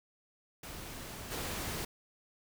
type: noise with level steps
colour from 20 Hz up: pink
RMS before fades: -45 / -38 dBFS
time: 0.63-1.85 s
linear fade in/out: 5 ms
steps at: 1.3 s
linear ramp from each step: 20 ms
effects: none